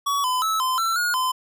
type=tone with pitch steps; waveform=square; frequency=1129 / 1011 / 1304 / 1029 / 1342 / 1438 / 1024 Hz; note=C#6 / B5 / E6 / C6 / E6 / F#6 / C6; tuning=+31 / +40 / -19 / -29 / +31 / -50 / -38 cents; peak=-21 dBFS; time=0.06-1.32 s; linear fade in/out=10 ms; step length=180 ms; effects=none